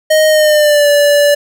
square tone with pitch glide, 622.3 to 580.6 Hz, D#5 to D5, 0 to -20 cents, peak -7 dBFS, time 0.1-1.35 s, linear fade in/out 10 ms, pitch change -120 cents, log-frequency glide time 0.28-0.88 s, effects none

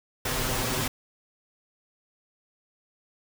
pink noise with comb filter, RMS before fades -28 dBFS, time 0.25-0.88 s, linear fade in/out 5 ms, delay 7.8 ms, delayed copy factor +0.9, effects none

